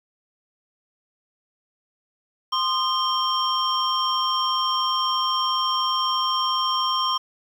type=tone cluster; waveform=sine; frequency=1043 / 1223 / 3166 / 5540 Hz; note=C6 / D#6 / G7 / F8; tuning=-6 / -30 / +17 / -15 cents; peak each=-23 / -27 / -25 / -29 dBFS; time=2.52-7.18 s; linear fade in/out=10 ms; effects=tanh soft clip ceiling -10 dBFS + 8-bit